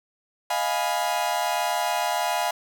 40% pulse chord, F half-diminished seventh, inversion third, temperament equal with one note detuned, 622.3 / 703.7 / 830.6 / 987.8 Hz, Eb5 / F5 / Ab5 / Cb6, 0 / +13 / 0 / 0 cents, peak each -31 / -26 / -27 / -29 dBFS, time 0.5-2.51 s, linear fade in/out 5 ms, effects none

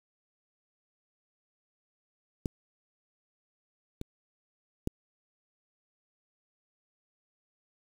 clicks, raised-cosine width 3 ms, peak -18 / -24 / -16 dBFS, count 3, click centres 2.458 / 4.014 / 4.874 s, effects 7-bit

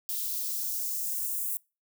violet noise with high-pass filter sweep, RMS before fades -32 dBFS, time 0.09-1.57 s, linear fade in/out 0 ms, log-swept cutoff 3300 to 9300 Hz, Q 1.4, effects noise-tail reverb RT60 0.3 s tail -26 dB re dry

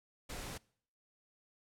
pink noise, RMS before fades -44 dBFS, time 0.29-0.58 s, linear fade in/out 10 ms, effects noise-tail reverb RT60 0.6 s tail -24 dB re dry + low-pass 12000 Hz 12 dB/octave

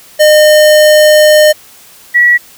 square / sine tone pair in turn, 609 / 1933.5 Hz, D#5 / B6, -37 / -37 cents, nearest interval octave + minor sixth, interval 2000 cents, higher second, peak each -3 dBFS, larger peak neither, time 0.19-1.53 / 2.14-2.38 s, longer first, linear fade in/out 20 ms, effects white hiss -38 dBFS RMS until 2.57 s

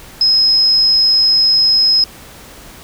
sine tone, 5120 Hz, D#8, 49 cents sharp, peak -8 dBFS, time 0.21-2.04 s, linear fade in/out 2 ms, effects pink hiss -37 dBFS RMS until 2.83 s

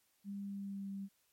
sine tone with pitch glide, 200 to 196.56 Hz, G3 to G3, +35 to +5 cents, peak -40 dBFS, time 0.24-1.09 s, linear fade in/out 50 ms, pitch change -30 cents, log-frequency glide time 0.4-0.9 s, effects white hiss -75 dBFS RMS until 1.32 s + MP3 64 kbps

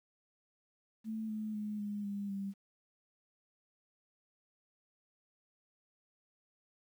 sine tone with pitch steps, 220 / 215.2 / 210.6 / 206 / 201.5 / 197.13 Hz, A3 / A3 / G#3 / G#3 / G3 / G3, 0 / -38 / +24 / -14 / +48 / +10 cents, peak -36 dBFS, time 1.04-2.54 s, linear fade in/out 50 ms, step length 250 ms, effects 11-bit

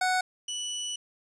25% pulse tone pair in turn, 740 / 2960 Hz, F#5 / F#7, 0 / 0 cents, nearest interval 2 octaves, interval 2400 cents, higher second, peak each -20 / -28 dBFS, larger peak first, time 0.01-0.21 / 0.48-0.96 s, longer second, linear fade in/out 5 ms, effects resampled to 22050 Hz + 10-bit

